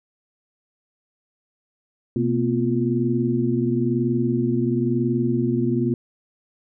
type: tone cluster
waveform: sine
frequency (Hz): 125.9 / 231.5 / 252.5 / 349.8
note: B2 / A#3 / B3 / F4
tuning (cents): +34 / -12 / +39 / +3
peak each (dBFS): -24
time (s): 2.16-5.94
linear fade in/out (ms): 2
effects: none